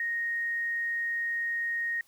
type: tone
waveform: sine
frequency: 1864.7 Hz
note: A#6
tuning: in tune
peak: -28 dBFS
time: 0-2.01 s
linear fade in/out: 2 ms
effects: white hiss -64 dBFS RMS until 2.07 s